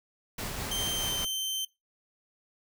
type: noise with tremolo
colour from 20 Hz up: pink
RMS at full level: -35 dBFS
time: 0.38-1.25 s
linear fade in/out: 5 ms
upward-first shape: sine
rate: 4.8 Hz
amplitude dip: 25%
type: tone with pitch glide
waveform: sawtooth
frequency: 3136 to 3104 Hz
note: G7 to G7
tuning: 0 to -18 cents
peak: -27 dBFS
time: 0.71-1.65 s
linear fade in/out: 5 ms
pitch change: -18 cents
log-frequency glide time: 0.94-1.1 s
effects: noise-tail reverb RT60 0.2 s tail -20 dB re dry